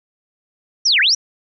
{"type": "linear two-way sweep", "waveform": "sine", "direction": "down then up", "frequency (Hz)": [6000, 1470, 6000], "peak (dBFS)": -11, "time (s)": [0.85, 1.15], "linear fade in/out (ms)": 10, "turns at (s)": 1, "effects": []}